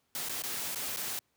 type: noise with dropouts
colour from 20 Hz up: white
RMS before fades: -36 dBFS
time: 0.15-1.19 s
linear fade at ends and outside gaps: 0 ms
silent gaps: 0.287-0.295 / 0.421-0.437 / 0.747-0.758 / 0.962-0.971 s
effects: pink hiss -75 dBFS RMS until 1.36 s + high-pass 100 Hz 12 dB/octave